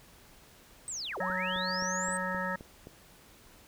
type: linear two-way sweep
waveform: sine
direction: down then up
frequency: 8372 to 344.3 to 8372 Hz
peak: -35 dBFS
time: 0.88-2.17 s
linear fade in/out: 0 ms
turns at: 1.18 s
type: harmonic tone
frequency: 185 Hz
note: F#3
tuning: in tune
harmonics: 1 / 3 / 5 / 7 / 9 / 10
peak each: -38 / -38 / -38 / -38 / -38 / -38 dBFS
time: 1.2-2.56 s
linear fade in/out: 5 ms
type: click train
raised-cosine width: 2 ms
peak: -32 dBFS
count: 7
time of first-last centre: 1.3-2.871 s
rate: 3.82 Hz
effects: pink hiss -57 dBFS RMS until 3.67 s